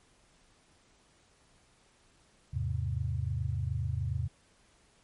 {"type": "chord", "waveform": "sine", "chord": "E augmented", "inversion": "none", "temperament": "equal with one note detuned", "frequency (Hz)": [81.13, 103.83, 130.81], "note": ["E2", "G#2", "B#2"], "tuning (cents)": [-27, 0, 0], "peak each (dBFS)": -34, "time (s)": [2.53, 4.28], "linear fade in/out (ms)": 10, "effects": ["pink hiss -65 dBFS RMS until 5.03 s", "MP3 48 kbps"]}